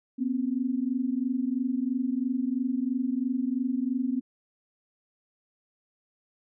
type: tone pair together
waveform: sine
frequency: 244.4 / 267.4 Hz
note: B3 / C4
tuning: -18 / +38 cents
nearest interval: major second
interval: 156 cents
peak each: -28 dBFS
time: 0.18-4.21 s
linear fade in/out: 20 ms
effects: none